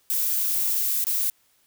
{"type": "noise with dropouts", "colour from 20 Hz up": "violet", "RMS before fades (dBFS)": -24, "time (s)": [0.1, 1.3], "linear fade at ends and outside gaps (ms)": 0, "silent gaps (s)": [1.041, 1.068], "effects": ["white hiss -64 dBFS RMS until 1.66 s"]}